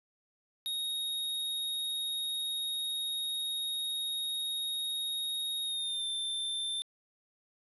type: tone with pitch glide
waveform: square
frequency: 3747 to 3567 Hz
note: A#7 to A7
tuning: +8 to +23 cents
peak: -33 dBFS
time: 0.66-6.82 s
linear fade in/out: 0 ms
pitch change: -85 cents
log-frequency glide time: 5.64-6.06 s
effects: resampled to 32000 Hz + 11-bit